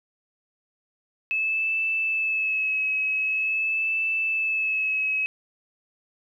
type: tone with vibrato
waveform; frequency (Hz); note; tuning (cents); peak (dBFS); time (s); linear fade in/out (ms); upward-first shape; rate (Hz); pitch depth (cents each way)
sine; 2600; E7; -24; -22; 1.31-5.26; 0; sine; 0.45; 27
effects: 10-bit